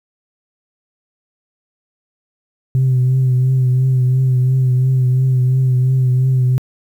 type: tone with vibrato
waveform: sine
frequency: 128.8 Hz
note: C3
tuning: 27 cents flat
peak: -9 dBFS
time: 2.75-6.58 s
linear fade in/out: 0 ms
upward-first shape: triangle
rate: 2.9 Hz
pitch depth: 44 cents each way
effects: tanh soft clip ceiling -8 dBFS + 8-bit